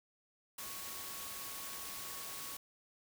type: tone in noise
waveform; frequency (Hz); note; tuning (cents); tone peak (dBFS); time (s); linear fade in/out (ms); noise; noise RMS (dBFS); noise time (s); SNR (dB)
sine; 1108.7; C#6; 0; -54; 0.58-2.57; 5; white; -45; 0.58-2.57; -12
effects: none